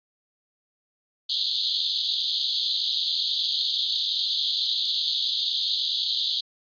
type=band-pass noise; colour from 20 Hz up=pink; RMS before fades=-26 dBFS; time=1.29-6.41 s; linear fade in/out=10 ms; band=3300 to 4600 Hz; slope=96 dB/octave; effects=resampled to 11025 Hz